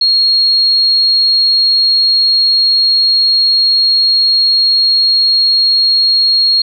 sine tone, 4279 Hz, C8, 38 cents sharp, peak -7 dBFS, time 0.01-6.62 s, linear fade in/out 5 ms, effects none

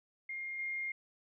sine tone with level steps, 2124 Hz, C7, 25 cents sharp, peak -38 / -35 dBFS, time 0.29-0.92 s, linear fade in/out 5 ms, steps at 0.59 s, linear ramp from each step 2 ms, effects none

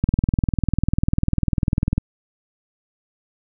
click train, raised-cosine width 5 ms, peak -5 dBFS, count 40, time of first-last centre 0.04-1.98 s, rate 20.1 Hz, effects none

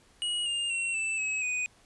square tone with pitch steps, 2900 / 2813 / 2728 / 2646 / 2566 / 2488 Hz, F#7 / F7 / F7 / E7 / E7 / D#7, -35 / +12 / -41 / +6 / -47 / -1 cents, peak -29 dBFS, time 0.22-1.66 s, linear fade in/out 0 ms, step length 240 ms, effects pink hiss -61 dBFS RMS until 1.85 s + resampled to 24000 Hz

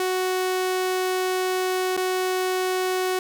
sawtooth tone with dropouts, 370.5 Hz, F#4, 2 cents sharp, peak -18 dBFS, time 0-3.19 s, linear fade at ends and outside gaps 2 ms, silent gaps 1.967-1.974 s, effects none

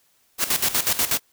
white noise with tremolo, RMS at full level -20 dBFS, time 0.38-1.2 s, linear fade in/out 50 ms, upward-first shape square, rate 8.2 Hz, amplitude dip 75%, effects white hiss -63 dBFS RMS until 1.32 s

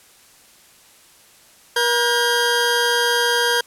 20% pulse tone pair together, 477.6 / 1605 Hz, A#4 / G6, +42 / +40 cents, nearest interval octave + major sixth, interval 2098 cents, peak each -14 dBFS, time 1.76-3.61 s, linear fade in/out 5 ms, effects white hiss -50 dBFS RMS until 3.66 s + low-pass 12000 Hz 12 dB/octave

